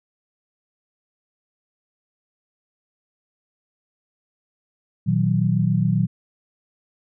sine tone cluster, 119.6 / 158.6 / 186.1 Hz, A#2 / D#3 / F#3, +45 / +33 / +10 cents, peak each -21 dBFS, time 5.06-6.07 s, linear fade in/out 20 ms, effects none

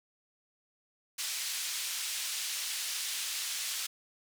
pink band-pass noise, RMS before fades -36 dBFS, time 1.18-3.87 s, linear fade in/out 10 ms, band 3100 to 11000 Hz, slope 12 dB/octave, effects none

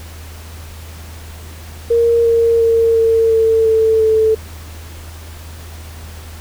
sine tone with pitch steps, 466.2 / 461.6 / 457.1 / 452.7 / 448.2 / 443.9 / 439.5 Hz, A#4 / A#4 / A#4 / A4 / A4 / A4 / A4, 0 / -17 / -34 / +49 / +32 / +15 / -2 cents, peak -9 dBFS, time 1.9-4.35 s, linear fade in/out 10 ms, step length 350 ms, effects added 80 Hz sine -31 dBFS peak until 6.4 s + pink hiss -38 dBFS RMS until 6.4 s

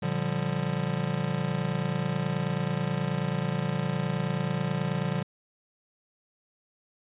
square chord, G minor seventh, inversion first, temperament just, 117.6 / 147 / 176.4 / 196 Hz, Bb2 / D3 / F3 / G3, +16 / +2 / +18 / 0 cents, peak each -36 / -31 / -32 / -36 dBFS, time 0.02-5.23 s, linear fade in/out 10 ms, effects resampled to 8000 Hz

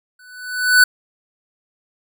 square tone with exponential growth, 1493 Hz, F#6, 15 cents sharp, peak -6 dBFS, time 0.19-0.84 s, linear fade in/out 5 ms, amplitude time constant 140 ms, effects none

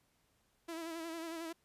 sawtooth tone with vibrato, 329.6 Hz, E4, in tune, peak -37 dBFS, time 0.68-1.53 s, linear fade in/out 10 ms, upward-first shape sine, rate 11 Hz, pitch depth 48 cents each way, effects pink hiss -75 dBFS RMS until 1.64 s + resampled to 32000 Hz

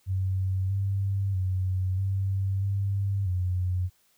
sine tone with pitch steps, 94.6 / 98.2 / 93.2 / 96.9 / 98.9 / 91 Hz, F#2 / G2 / F#2 / G2 / G2 / F#2, +39 / +4 / +13 / -20 / +16 / -28 cents, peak -24 dBFS, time 0.06-3.9 s, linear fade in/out 50 ms, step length 640 ms, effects white hiss -66 dBFS RMS until 4.17 s

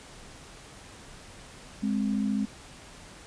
sine tone pair together, 207.7 / 262 Hz, G#3 / C4, 0 / +2 cents, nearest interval major third, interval 402 cents, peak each -26 / -30 dBFS, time 1.82-2.46 s, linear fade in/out 20 ms, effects pink hiss -48 dBFS RMS until 3.26 s + resampled to 22050 Hz

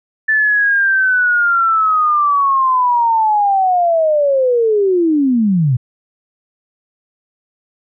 sine linear sweep, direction down, 1760 to 116.54 Hz, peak -10 dBFS, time 0.28-5.77 s, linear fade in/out 10 ms, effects none

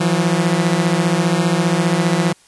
sawtooth beating tone pair, 164.3 / 179.3 Hz, E3 / F3, -5 / +46 cents, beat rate 15 Hz, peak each -13 dBFS, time 0-2.33 s, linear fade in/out 10 ms, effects white hiss -51 dBFS RMS until 2.47 s + resampled to 24000 Hz

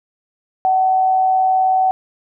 sine tone with amplitude modulation, 754 Hz, F#5, 32 cents sharp, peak -10 dBFS, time 0.65-1.91 s, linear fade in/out 0 ms, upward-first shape sine, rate 119 Hz, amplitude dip 35%, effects none

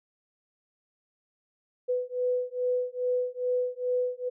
sine beating tone pair, 496.8 / 499.2 Hz, B4 / B4, +10 / +19 cents, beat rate 2.4 Hz, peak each -29 dBFS, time 1.88-4.3 s, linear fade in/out 20 ms, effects none

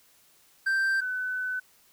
triangle / sine tone pair in turn, 1568 / 1506.1 Hz, G6 / F#6, 0 / +30 cents, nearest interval minor second, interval 70 cents, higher first, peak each -21 / -28 dBFS, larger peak first, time 0.66-1.01 / 1.01-1.6 s, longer second, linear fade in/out 10 ms, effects white hiss -61 dBFS RMS until 1.92 s

